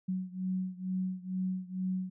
sine beating tone pair, 185 / 187.2 Hz, F#3 / F#3, 0 / +20 cents, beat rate 2.2 Hz, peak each -34 / -36 dBFS, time 0.08-2.1 s, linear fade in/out 10 ms, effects none

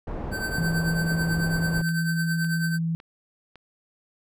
pink low-pass noise, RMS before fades -32 dBFS, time 0.07-1.82 s, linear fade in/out 5 ms, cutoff 810 Hz, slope 12 dB/octave
square tone with tremolo, 1544 Hz, G6, 27 cents flat, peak -26 dBFS, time 0.31-2.79 s, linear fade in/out 50 ms, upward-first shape triangle, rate 9.1 Hz, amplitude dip 75%
sine tone, 164.81 Hz, E3, in tune, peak -23 dBFS, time 0.58-2.95 s, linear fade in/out 0 ms
click train, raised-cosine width 0.3 ms, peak -30 dBFS, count 4, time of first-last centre 1.89-3.557 s, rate 1.8 Hz
effects none

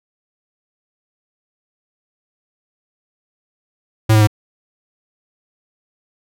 square tone with pitch steps, 110 / 107.74 / 105.52 Hz, A2 / A2 / G#2, 0 / -36 / +28 cents, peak -9 dBFS, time 4.09-4.273 s, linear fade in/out 10 ms, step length 61 ms, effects none

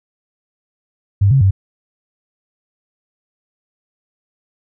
sine tone with pitch steps, 99.7 / 135.6 / 96.5 Hz, G2 / C#3 / G2, +30 / -38 / -27 cents, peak -8 dBFS, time 1.21-1.51 s, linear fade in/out 10 ms, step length 100 ms, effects none

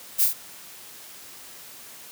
violet noise with echo, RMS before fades -20 dBFS, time 0.18-0.26 s, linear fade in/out 20 ms, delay 26 ms, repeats 3, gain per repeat -3 dB, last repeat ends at 0.338 s, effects white hiss -44 dBFS RMS until 2.11 s + high-pass 100 Hz 12 dB/octave

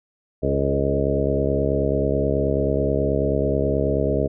harmonic tone with a mistuned harmonic, 69.3 Hz, C#2, in tune, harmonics 1 / 2 / 3 / 4 / 5 / 6 / 7 / 8 / 9, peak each -26 / -26 / -30 / -27 / -30 / -25 / -27 / -30 / -26 dBFS, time 0.42-4.28 s, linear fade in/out 20 ms, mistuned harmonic 7, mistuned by -17 cents, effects none

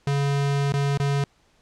square tone with dropouts, 140.9 Hz, C#3, 29 cents sharp, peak -21 dBFS, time 0.07-1.24 s, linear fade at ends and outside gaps 2 ms, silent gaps 0.723-0.738 / 0.975-0.999 s, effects pink hiss -62 dBFS RMS until 1.61 s + low-pass 7000 Hz 12 dB/octave

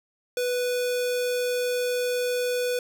square tone with notch filter, 493.9 Hz, B4, in tune, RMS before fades -26 dBFS, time 0.37-2.79 s, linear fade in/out 2 ms, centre 1000 Hz, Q 0.92, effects none

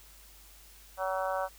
harmonic tone, 189 Hz, F#3, 37 cents sharp, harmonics 3 / 4 / 5 / 6 / 7 / 8, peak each -33 / -35 / -37 / -39 / -40 / -41 dBFS, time 0.97-1.49 s, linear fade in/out 50 ms, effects added 50 Hz sine -56 dBFS peak until 1.58 s + white hiss -56 dBFS RMS until 1.58 s

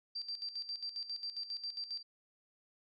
sine tone with tremolo, 4699 Hz, D8, in tune, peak -37 dBFS, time 0.15-2.03 s, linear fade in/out 10 ms, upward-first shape square, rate 7.4 Hz, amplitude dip 70%, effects none

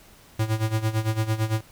square tone with tremolo, 109.9 Hz, A2, 2 cents flat, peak -20 dBFS, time 0.39-1.61 s, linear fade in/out 5 ms, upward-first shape sine, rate 8.9 Hz, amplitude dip 80%, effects pink hiss -52 dBFS RMS until 1.71 s

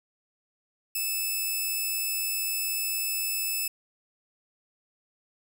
5% pulse tone, 2617 Hz, E7, 13 cents flat, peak -18 dBFS, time 0.95-3.68 s, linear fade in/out 5 ms, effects none

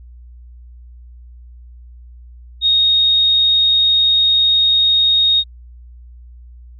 sine tone, 3729 Hz, A#7, in tune, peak -10 dBFS, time 2.61-5.44 s, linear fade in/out 50 ms, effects added 60 Hz sine -36 dBFS peak until 6.79 s

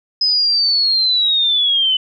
sine linear sweep, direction down, 5080 to 2999 Hz, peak -12 dBFS, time 0.21-1.97 s, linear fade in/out 5 ms, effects none

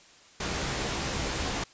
pink noise with comb filter, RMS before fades -31 dBFS, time 0.4-1.64 s, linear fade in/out 5 ms, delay 15 ms, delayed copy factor +0.5, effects white hiss -55 dBFS RMS until 1.73 s + resampled to 16000 Hz

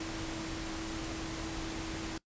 sine tone in noise, 324.5 Hz, E4, 27 cents flat, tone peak -40 dBFS, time 0-2.18 s, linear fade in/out 5 ms, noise pink, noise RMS -40 dBFS, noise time 0-2.18 s, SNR -3 dB, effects noise-tail reverb RT60 0.1 s tail -20 dB re dry + resampled to 16000 Hz

